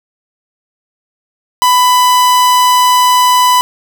45% pulse tone, 996 Hz, B5, 14 cents sharp, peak -6 dBFS, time 1.62-3.61 s, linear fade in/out 0 ms, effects none

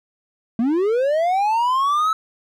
triangle linear sweep, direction up, 217.8 to 1313 Hz, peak -14 dBFS, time 0.59-2.13 s, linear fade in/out 2 ms, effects none

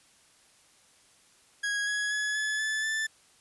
40% pulse tone with pitch steps, 1652 / 1673.1 / 1694.5 / 1716.2 / 1738.1 / 1760.4 Hz, G#6 / G#6 / G#6 / A6 / A6 / A6, -10 / +12 / +34 / -44 / -22 / 0 cents, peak -27 dBFS, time 1.63-3.07 s, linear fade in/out 10 ms, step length 240 ms, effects white hiss -61 dBFS RMS until 3.4 s + resampled to 24000 Hz

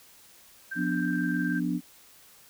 sine tone with tremolo, 1572 Hz, G6, 4 cents sharp, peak -31 dBFS, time 0.71-1.6 s, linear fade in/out 10 ms, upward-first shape square, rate 19 Hz, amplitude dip 30%
sine chord, B diminished, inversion second, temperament equal with one note detuned, 176.85 / 246.9 / 293.7 Hz, F3 / B3 / D4, +22 / 0 / 0 cents, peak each -30 dBFS, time 0.75-1.81 s, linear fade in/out 50 ms
effects white hiss -55 dBFS RMS until 2.49 s

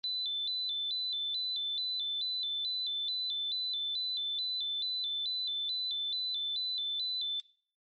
sine tone with vibrato, 3757 Hz, A#7, 13 cents sharp, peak -31 dBFS, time 0.04-7.4 s, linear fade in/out 0 ms, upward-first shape square, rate 2.3 Hz, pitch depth 110 cents each way, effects noise-tail reverb RT60 0.5 s tail -20 dB re dry + MP3 32 kbps

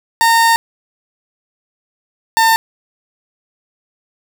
30% pulse tone pair in turn, 917 / 902.3 Hz, A#5 / A5, -29 / +43 cents, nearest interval unison, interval 28 cents, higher first, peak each -6 dBFS, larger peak neither, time 0.21-0.56 / 2.37-2.56 s, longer first, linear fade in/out 0 ms, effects none

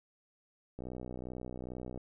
click train, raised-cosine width 2 ms, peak -29 dBFS, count 75, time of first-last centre 0.79-1.976 s, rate 62.4 Hz, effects none

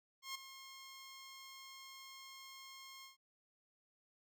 10% pulse tone with ADSR envelope, 1073 Hz, C6, 43 cents sharp, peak -32 dBFS, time 0.22-3.17 s, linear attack 130 ms, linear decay 8 ms, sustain -12 dB, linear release 130 ms, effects none

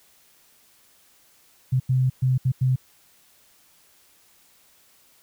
sine tone bursts at uneven times, 129.1 Hz, C3, 23 cents flat, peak -17 dBFS, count 5, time 1.72-1.8 / 1.89-2.1 / 2.22-2.38 / 2.45-2.52 / 2.61-2.76 s, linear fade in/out 10 ms, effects white hiss -58 dBFS RMS until 5.22 s

